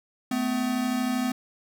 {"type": "tone pair together", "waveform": "square", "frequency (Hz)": [219.9, 252.6], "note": ["A3", "B3"], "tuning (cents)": [-1, 39], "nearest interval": "major second", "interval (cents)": 240, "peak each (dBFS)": [-31, -26], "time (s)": [0.31, 1.32], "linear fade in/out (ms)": 5, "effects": []}